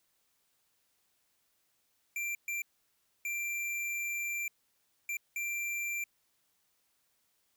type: tone bursts at uneven times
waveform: square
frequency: 2360 Hz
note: D7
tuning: 8 cents sharp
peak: -34 dBFS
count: 5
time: 2.16-2.35 / 2.48-2.62 / 3.25-4.48 / 5.09-5.17 / 5.36-6.04 s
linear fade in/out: 2 ms
effects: white hiss -75 dBFS RMS until 7.56 s